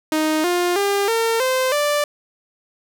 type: tone with pitch steps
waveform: sawtooth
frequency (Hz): 311.1 / 353.3 / 401.1 / 455.5 / 517.2 / 587.3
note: D#4 / F4 / G4 / A#4 / C5 / D5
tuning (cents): 0 / +20 / +40 / -40 / -20 / 0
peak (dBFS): -13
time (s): 0.12-2.04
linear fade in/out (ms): 2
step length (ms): 320
effects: none